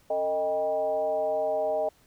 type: tone with frequency modulation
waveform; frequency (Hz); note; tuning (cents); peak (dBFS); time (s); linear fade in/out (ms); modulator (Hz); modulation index
sine; 622.3; D#5; 0; -24; 0.1-1.89; 5; 173; 0.82
effects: pink hiss -62 dBFS RMS until 2.06 s